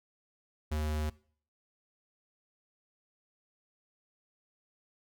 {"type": "tone", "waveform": "square", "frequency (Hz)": 76.4, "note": "D#2", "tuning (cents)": -31, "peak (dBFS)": -31, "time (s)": [0.71, 1.1], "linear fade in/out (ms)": 10, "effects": ["noise-tail reverb RT60 0.5 s tail -21 dB re dry"]}